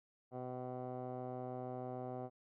15% pulse tone with low-pass filter, 126.5 Hz, B2, 42 cents sharp, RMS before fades -44 dBFS, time 0.31-2.3 s, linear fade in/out 50 ms, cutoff 770 Hz, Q 9.2, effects none

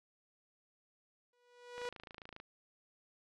sawtooth tone with exponential growth, 487.6 Hz, B4, 22 cents flat, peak -33 dBFS, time 1.33-1.89 s, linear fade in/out 2 ms, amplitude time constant 120 ms
click train, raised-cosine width 0.3 ms, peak -33 dBFS, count 18, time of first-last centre 1.78-2.4 s, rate 27.4 Hz
effects low-pass 6000 Hz 12 dB/octave

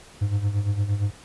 triangle tone with tremolo, 101.8 Hz, G#2, 34 cents flat, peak -16 dBFS, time 0.21-1.11 s, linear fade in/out 10 ms, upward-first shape sine, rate 8.7 Hz, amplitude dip 70%, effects pink hiss -48 dBFS RMS until 1.24 s + resampled to 24000 Hz

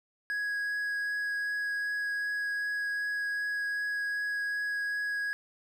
triangle tone with vibrato, 1661.2 Hz, G#6, in tune, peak -28 dBFS, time 0.3-5.33 s, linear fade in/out 0 ms, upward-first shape triangle, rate 2.6 Hz, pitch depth 8 cents each way, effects none

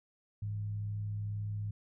sine tone with frequency modulation, 103.8 Hz, G#2, in tune, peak -34 dBFS, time 0.42-1.71 s, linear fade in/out 5 ms, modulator 62.2 Hz, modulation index 0.26, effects none

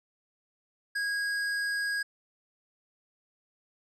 square tone, 1643 Hz, G#6, 19 cents flat, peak -29 dBFS, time 0.95-2.03 s, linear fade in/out 10 ms, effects low-pass 8000 Hz 12 dB/octave

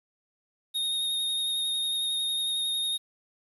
square tone with vibrato, 3711 Hz, A#7, 9 cents flat, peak -27 dBFS, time 0.74-2.98 s, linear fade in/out 20 ms, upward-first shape triangle, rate 11 Hz, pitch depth 21 cents each way, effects 9-bit

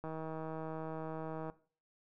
click train, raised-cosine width 1 ms, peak -29 dBFS, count 233, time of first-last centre 0.04-1.499 s, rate 159 Hz, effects noise-tail reverb RT60 0.4 s tail -17 dB re dry

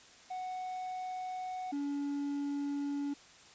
triangle tone pair in turn, 740 / 284.8 Hz, F#5 / C#4, 0 / +47 cents, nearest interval octave + perfect fourth, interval 1653 cents, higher first, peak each -35 / -31 dBFS, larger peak second, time 0.3-1.72 / 1.72-3.14 s, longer neither, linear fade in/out 10 ms, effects white hiss -57 dBFS RMS until 3.54 s + resampled to 16000 Hz

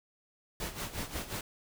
pink noise with tremolo, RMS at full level -36 dBFS, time 0.6-1.41 s, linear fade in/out 2 ms, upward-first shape sine, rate 5.6 Hz, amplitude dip 75%, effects none

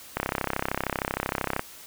click train, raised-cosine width 0.5 ms, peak -10 dBFS, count 48, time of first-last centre 0.17-1.594 s, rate 33 Hz, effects white hiss -46 dBFS RMS until 1.86 s

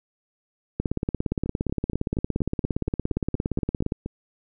two click trains, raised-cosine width 3 ms, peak -17 / -11 dBFS, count 12 / 55, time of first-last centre 1.46-4.06 / 0.8-3.921 s, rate 4.23 / 17.3 Hz, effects none

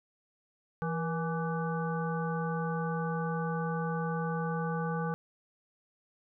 harmonic tone with a mistuned harmonic, 166.4 Hz, E3, 17 cents sharp, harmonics 1 / 3 / 5 / 7 / 9, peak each -32 / -37 / -39 / -40 / -42 dBFS, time 0.82-5.14 s, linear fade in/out 0 ms, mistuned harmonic 3, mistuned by -71 cents, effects none

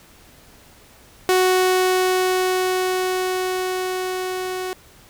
sawtooth tone with level ramp, 370 Hz, F#4, in tune, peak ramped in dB -10 to -21 dBFS, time 1.29-4.73 s, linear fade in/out 0 ms, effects pink hiss -49 dBFS RMS until 5.09 s

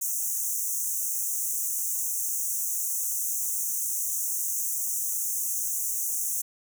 pink high-pass noise, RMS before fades -29 dBFS, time 0.01-6.42 s, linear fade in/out 10 ms, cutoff 6000 Hz, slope 96 dB/octave, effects none

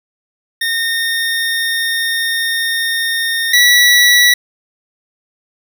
25% pulse tone pair in turn, 1835 / 1945.1 Hz, A#6 / B6, -28 / -27 cents, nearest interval minor second, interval 101 cents, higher second, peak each -11 / -3 dBFS, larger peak second, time 0.61-3.53 / 3.53-4.34 s, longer first, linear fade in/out 5 ms, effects none

